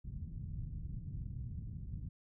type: low-pass noise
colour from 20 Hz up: white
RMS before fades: -43 dBFS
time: 0.04-2.09 s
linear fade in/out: 10 ms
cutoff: 140 Hz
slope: 24 dB/octave
effects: none